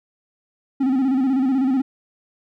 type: tone with vibrato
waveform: triangle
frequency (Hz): 263.9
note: C4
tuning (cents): +15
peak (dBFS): -14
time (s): 0.8-1.82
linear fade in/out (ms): 10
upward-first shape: square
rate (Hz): 16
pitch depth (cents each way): 66
effects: none